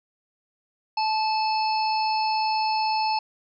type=harmonic tone; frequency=871 Hz; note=A5; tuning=18 cents flat; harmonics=1 / 3 / 5 / 6; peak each=-22 / -33 / -32 / -34 dBFS; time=0.97-3.19 s; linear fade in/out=5 ms; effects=none